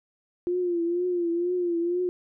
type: tone with vibrato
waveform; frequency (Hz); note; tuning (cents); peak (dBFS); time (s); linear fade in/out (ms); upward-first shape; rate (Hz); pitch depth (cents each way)
sine; 349.2; F4; 0; -23; 0.47-2.09; 0; triangle; 2.1; 74
effects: none